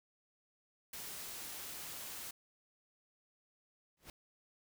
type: noise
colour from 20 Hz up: white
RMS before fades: -46 dBFS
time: 0.93-2.31 s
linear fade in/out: 5 ms
type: noise with exponential growth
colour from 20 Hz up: pink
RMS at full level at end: -47 dBFS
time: 3.97-4.1 s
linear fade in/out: 2 ms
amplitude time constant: 28 ms
effects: none

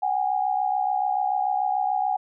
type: tone pair together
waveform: sine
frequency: 750.1 / 817 Hz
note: F#5 / G#5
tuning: +23 / -29 cents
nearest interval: minor second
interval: 148 cents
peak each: -24 dBFS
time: 0.02-2.17 s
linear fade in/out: 10 ms
effects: none

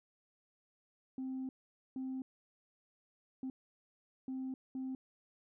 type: tone bursts at uneven times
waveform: sine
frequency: 261.6 Hz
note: C4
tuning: in tune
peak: -36 dBFS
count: 5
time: 1.18-1.49 / 1.96-2.22 / 3.43-3.5 / 4.28-4.54 / 4.75-4.95 s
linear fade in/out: 2 ms
effects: tanh soft clip ceiling -35 dBFS

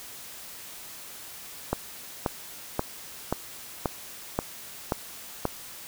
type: click train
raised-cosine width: 1 ms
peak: -10 dBFS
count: 8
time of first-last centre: 1.73-5.453 s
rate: 1.88 Hz
effects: white hiss -43 dBFS RMS until 5.87 s

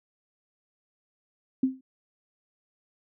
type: tone with exponential decay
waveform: sine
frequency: 261.6 Hz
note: C4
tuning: in tune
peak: -17 dBFS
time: 1.63-1.81 s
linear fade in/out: 5 ms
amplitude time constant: 39 ms
effects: none

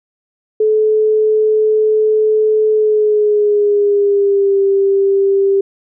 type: tone with pitch glide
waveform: sine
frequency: 431.5 to 393.4 Hz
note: A4 to G4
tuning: -34 to +6 cents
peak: -9 dBFS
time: 0.6-5.61 s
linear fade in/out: 5 ms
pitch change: -160 cents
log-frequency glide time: 2.71-4.61 s
effects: none

